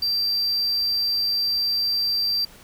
triangle tone, 4699 Hz, D8, in tune, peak -19 dBFS, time 0.02-2.45 s, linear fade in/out 5 ms, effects pink hiss -48 dBFS RMS until 2.63 s

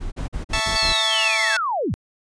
brown noise bursts, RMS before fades -27 dBFS, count 6, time 0-0.935 s, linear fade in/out 20 ms, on 120 ms, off 43 ms
10% pulse chord, A major, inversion second, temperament equal, 659.3 / 880 / 1108.7 Hz, E5 / A5 / C#6, 0 / 0 / 0 cents, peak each -16 / -15 / -18 dBFS, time 0.53-1.57 s, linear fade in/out 5 ms
sine linear sweep, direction down, 4583 to 58.9 Hz, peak -20 dBFS, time 0.76-1.94 s, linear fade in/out 0 ms
effects resampled to 22050 Hz

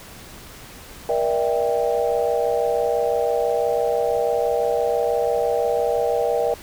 sine chord, E half-diminished seventh, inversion second, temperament just, 474.7 / 593.3 / 659.3 / 791.1 Hz, Bb4 / D5 / E5 / G5, +31 / +18 / 0 / +16 cents, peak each -21 / -24 / -25 / -26 dBFS, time 1.09-6.54 s, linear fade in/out 2 ms, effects pink hiss -41 dBFS RMS until 6.62 s

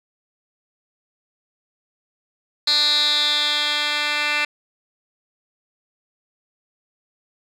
10% pulse tone with band-pass filter sweep, 296 Hz, D4, 14 cents sharp, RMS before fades -20 dBFS, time 2.67-4.45 s, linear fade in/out 5 ms, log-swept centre 4100 to 2700 Hz, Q 7.7, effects none

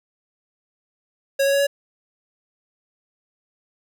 square tone with pitch steps, 550 / 554.5 / 559 / 563.5 Hz, C#5 / C#5 / C#5 / C#5, -14 / 0 / +14 / +28 cents, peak -17 dBFS, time 1.39-1.67 s, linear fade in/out 10 ms, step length 70 ms, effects none

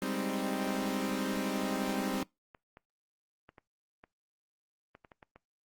sawtooth chord, Ab major seventh, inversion third, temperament equal, 196 / 207.7 / 261.6 / 311.1 Hz, G3 / Ab3 / C4 / Eb4, 0 / 0 / 0 / 0 cents, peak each -32 / -36 / -31 / -35 dBFS, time 0.02-2.23 s, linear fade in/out 2 ms
clicks, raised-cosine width 0.5 ms, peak -36 dBFS, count 10, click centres 2.548 / 2.771 / 3.491 / 3.582 / 4.039 / 4.951 / 5.048 / 5.118 / 5.228 / 5.36 s
effects noise-tail reverb RT60 0.2 s tail -24 dB re dry + Opus 24 kbps

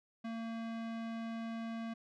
square tone with low-pass filter, 227.6 Hz, A#3, 41 cents flat, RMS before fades -41 dBFS, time 0.24-1.94 s, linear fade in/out 10 ms, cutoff 3300 Hz, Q 0.68, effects none

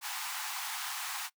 pink high-pass noise, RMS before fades -38 dBFS, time 0.01-1.3 s, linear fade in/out 50 ms, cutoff 760 Hz, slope 96 dB/octave, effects noise-tail reverb RT60 0.1 s tail -21 dB re dry

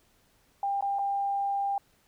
sine tone with dropouts, 797 Hz, G5, 28 cents sharp, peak -26 dBFS, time 0.63-1.78 s, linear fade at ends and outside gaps 2 ms, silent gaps 0.809-0.824 / 0.987-0.991 s, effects pink hiss -66 dBFS RMS until 2.07 s

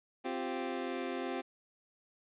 25% pulse chord, C suspended fourth, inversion none, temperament equal, 261.6 / 349.2 / 392 Hz, C4 / F4 / G4, 0 / 0 / 0 cents, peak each -35 / -36 / -37 dBFS, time 0.24-1.42 s, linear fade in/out 20 ms, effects resampled to 8000 Hz + 11-bit

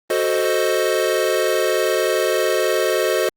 square chord, F# diminished seventh, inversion none, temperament equal, 370 / 440 / 523.3 / 622.3 Hz, F#4 / A4 / C5 / Eb5, 0 / 0 / 0 / 0 cents, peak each -23 dBFS, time 0.1-3.29 s, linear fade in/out 2 ms, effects Opus 24 kbps

